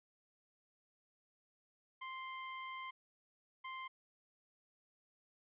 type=tone bursts at uneven times; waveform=25% pulse; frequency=1047 Hz; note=C6; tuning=1 cent sharp; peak=-40 dBFS; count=2; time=2.01-2.91 / 3.64-3.88 s; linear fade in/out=10 ms; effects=resampled to 8000 Hz + 13-bit